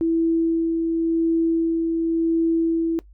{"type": "tone with tremolo", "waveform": "sine", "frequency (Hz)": 329.6, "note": "E4", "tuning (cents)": 0, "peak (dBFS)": -16, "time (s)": [0.01, 2.99], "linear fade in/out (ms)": 0, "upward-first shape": "sine", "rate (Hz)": 0.92, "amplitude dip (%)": 30, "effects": ["noise-tail reverb RT60 0.1 s tail -19 dB re dry", "added 50 Hz sine -45 dBFS peak until 3.13 s"]}